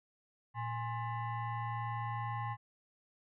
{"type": "tone with frequency modulation", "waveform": "sine", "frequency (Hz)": 115.3, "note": "A#2", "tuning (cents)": -19, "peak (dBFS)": -35, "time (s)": [0.54, 2.57], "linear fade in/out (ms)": 50, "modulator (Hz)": 941, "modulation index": 1.2, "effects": []}